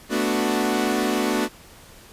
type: chord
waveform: sawtooth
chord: B minor seventh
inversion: third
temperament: equal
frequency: 220 / 246.9 / 293.7 / 370 Hz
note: A3 / B3 / D4 / F#4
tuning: 0 / 0 / 0 / 0 cents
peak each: -22 dBFS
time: 0.09-1.49 s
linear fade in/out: 50 ms
effects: pink hiss -47 dBFS RMS until 2.12 s + resampled to 32000 Hz